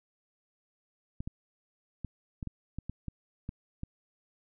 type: clicks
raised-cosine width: 5 ms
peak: -24 dBFS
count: 10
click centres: 1.205 / 1.275 / 2.047 / 2.428 / 2.473 / 2.786 / 2.896 / 3.083 / 3.491 / 3.834 s
effects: none